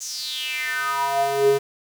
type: tone with high-pass filter sweep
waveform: square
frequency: 138.8 Hz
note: C#3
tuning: 3 cents sharp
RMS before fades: -23 dBFS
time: 0-1.59 s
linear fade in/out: 20 ms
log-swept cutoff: 6700 to 330 Hz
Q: 6
effects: 7-bit